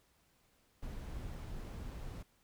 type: noise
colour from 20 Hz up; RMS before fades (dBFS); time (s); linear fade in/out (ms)
brown; -44; 0.82-2.23; 10
effects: pink hiss -72 dBFS RMS until 2.43 s